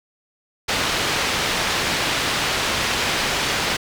white low-pass noise, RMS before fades -22 dBFS, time 0.68-3.77 s, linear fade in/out 10 ms, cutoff 3800 Hz, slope 12 dB/octave, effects none

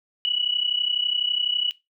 sine tone pair together, 2928 / 2960 Hz, F#7 / F#7, -19 / 0 cents, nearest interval unison, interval 19 cents, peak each -24 dBFS, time 0.25-1.71 s, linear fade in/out 0 ms, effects noise-tail reverb RT60 0.2 s tail -18 dB re dry

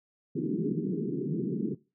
pink band-pass noise, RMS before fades -31 dBFS, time 0.35-1.75 s, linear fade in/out 10 ms, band 140 to 420 Hz, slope 96 dB/octave, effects noise-tail reverb RT60 0.3 s tail -21 dB re dry

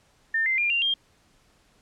sine tone with pitch steps, 1800 / 2080 / 2403 / 2776 / 3207 Hz, A6 / C7 / D7 / F7 / G7, +39 / -11 / +39 / -11 / +39 cents, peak -21 dBFS, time 0.34-0.94 s, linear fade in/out 5 ms, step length 120 ms, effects pink hiss -62 dBFS RMS until 1.81 s + low-pass 9000 Hz 12 dB/octave

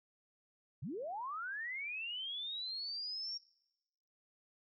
sine linear sweep, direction up, 102.2 to 5588 Hz, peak -39 dBFS, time 0.82-3.38 s, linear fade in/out 10 ms, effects noise-tail reverb RT60 1.0 s tail -24 dB re dry

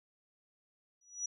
sine tone with exponential growth, 5850 Hz, F#8, 21 cents flat, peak -31 dBFS, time 1.01-1.26 s, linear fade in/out 5 ms, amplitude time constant 54 ms, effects none

